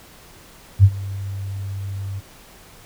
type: tone with ADSR envelope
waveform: sine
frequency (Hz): 98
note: G2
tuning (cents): 0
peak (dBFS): -4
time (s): 0.79-2.21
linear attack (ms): 48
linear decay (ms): 56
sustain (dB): -21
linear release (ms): 27
effects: pink hiss -46 dBFS RMS until 2.85 s